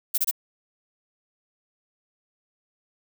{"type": "noise bursts", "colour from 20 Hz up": "violet", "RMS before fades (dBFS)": -22, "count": 3, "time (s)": [0.14, 0.312], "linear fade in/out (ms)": 10, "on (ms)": 40, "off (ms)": 26, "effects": []}